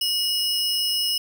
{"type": "tone pair together", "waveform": "45% pulse", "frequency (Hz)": [2908, 5186], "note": ["F#7", "E8"], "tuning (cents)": [-31, -29], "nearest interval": "minor seventh", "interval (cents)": 1002, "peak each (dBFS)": [-24, -24], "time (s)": [0.01, 1.18], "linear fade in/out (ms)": 5, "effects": []}